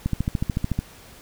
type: click train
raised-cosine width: 5 ms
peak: -10 dBFS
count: 11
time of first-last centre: 0.06-0.79 s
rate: 13.7 Hz
effects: pink hiss -47 dBFS RMS until 1.21 s